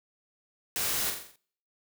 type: noise with echo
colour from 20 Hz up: white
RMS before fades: -31 dBFS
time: 0.76-1.1 s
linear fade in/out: 0 ms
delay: 43 ms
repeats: 6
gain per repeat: -5 dB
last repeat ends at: 1.358 s
effects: noise-tail reverb RT60 0.6 s tail -25 dB re dry